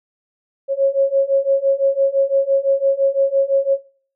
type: beating tone pair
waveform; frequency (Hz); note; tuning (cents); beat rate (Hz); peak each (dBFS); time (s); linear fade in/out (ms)
sine; 544 / 549.9; C#5 / C#5; -33 / -14; 5.9; -16; 0.68-3.78; 50
effects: noise-tail reverb RT60 0.5 s tail -20 dB re dry